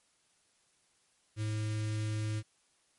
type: tone with notch filter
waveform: square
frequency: 107.8 Hz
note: A2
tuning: 35 cents flat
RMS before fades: -34 dBFS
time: 1.36-2.43 s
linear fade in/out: 50 ms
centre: 800 Hz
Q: 0.63
effects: white hiss -71 dBFS RMS until 2.98 s + MP3 48 kbps